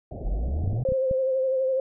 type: low-pass noise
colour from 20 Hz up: pink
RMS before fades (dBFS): -36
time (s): 0.11-0.83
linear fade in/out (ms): 2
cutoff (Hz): 750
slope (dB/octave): 96
type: exponential sweep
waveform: sine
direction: up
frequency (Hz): 39.2 to 132.2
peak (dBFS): -24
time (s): 0.23-0.84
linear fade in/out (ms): 10
type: clicks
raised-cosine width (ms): 5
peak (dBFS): -19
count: 7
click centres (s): 0.482 / 0.637 / 0.677 / 0.732 / 0.889 / 0.921 / 1.112
type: tone with vibrato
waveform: sine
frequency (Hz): 525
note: C5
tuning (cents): +6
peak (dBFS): -21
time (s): 0.85-1.8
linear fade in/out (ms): 2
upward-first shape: sine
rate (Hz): 12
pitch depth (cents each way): 31
effects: none